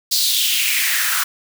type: noise with high-pass filter sweep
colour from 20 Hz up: white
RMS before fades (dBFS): -18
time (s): 0.11-1.24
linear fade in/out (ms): 10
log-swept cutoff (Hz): 4600 to 1300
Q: 3.9
effects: none